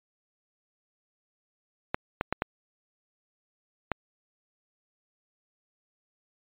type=clicks; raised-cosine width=0.5 ms; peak=-11 dBFS; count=5; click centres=1.945 / 2.211 / 2.326 / 2.421 / 3.917 s; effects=resampled to 8000 Hz